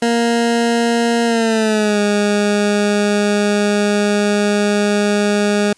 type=tone with pitch glide; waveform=20% pulse; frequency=234 to 206.1 Hz; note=A#3 to G#3; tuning=+7 to -13 cents; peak=-8 dBFS; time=0.02-5.73 s; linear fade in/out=5 ms; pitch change=-220 cents; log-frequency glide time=1.25-1.99 s; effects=white hiss -53 dBFS RMS until 5.77 s + resampled to 22050 Hz